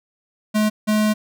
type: tone pair in turn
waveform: square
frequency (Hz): 213.5 / 213.5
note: G#3 / G#3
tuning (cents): +48 / +48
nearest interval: unison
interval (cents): 0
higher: neither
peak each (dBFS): -16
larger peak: neither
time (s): 0.54-0.7 / 0.87-1.14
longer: second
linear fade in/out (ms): 20
effects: none